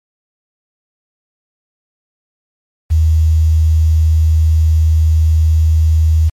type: tone with quantisation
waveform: sine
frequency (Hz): 79.3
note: D#2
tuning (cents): +33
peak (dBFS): -7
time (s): 2.9-6.3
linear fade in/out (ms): 20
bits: 6
effects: MP3 64 kbps